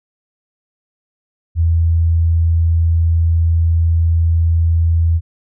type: tone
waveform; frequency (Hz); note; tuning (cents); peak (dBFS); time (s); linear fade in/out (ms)
sine; 82.9; E2; +10; -10; 1.55-5.21; 50
effects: none